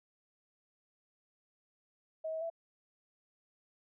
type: tone with pitch steps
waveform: sine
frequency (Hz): 637 / 641 / 664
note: D#5 / E5 / E5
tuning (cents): +41 / -49 / +12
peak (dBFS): -35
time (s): 2.24-2.501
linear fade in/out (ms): 10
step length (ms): 87
effects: none